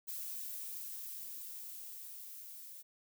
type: noise with level ramp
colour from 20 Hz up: violet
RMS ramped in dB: -42 to -51 dBFS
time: 0.07-2.83 s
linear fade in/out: 20 ms
effects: none